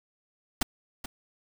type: noise with echo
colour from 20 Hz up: pink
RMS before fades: -25 dBFS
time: 0.61-0.63 s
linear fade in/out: 5 ms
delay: 430 ms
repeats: 1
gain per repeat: -12 dB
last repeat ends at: 1.06 s
effects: none